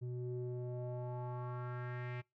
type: tone with low-pass filter sweep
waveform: square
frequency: 123.47 Hz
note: B2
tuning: in tune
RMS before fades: -42 dBFS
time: 0.01-2.22 s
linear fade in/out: 20 ms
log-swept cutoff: 270 to 2300 Hz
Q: 3
effects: noise-tail reverb RT60 0.2 s tail -24 dB re dry